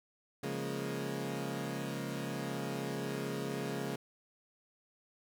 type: chord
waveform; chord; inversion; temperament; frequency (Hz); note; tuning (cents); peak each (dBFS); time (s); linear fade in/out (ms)
20% pulse; Bb minor seventh; first; equal; 138.59 / 174.61 / 207.7 / 233.1; Db3 / F3 / Ab3 / Bb3; 0 / 0 / 0 / 0; -35 / -38 / -37 / -38; 0.43-3.96; 5
effects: none